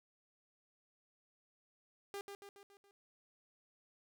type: tone with echo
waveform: sawtooth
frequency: 400.7 Hz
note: G4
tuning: 38 cents sharp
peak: -38 dBFS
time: 2.14-2.21 s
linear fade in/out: 0 ms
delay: 140 ms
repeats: 5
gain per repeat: -5 dB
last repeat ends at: 2.91 s
effects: none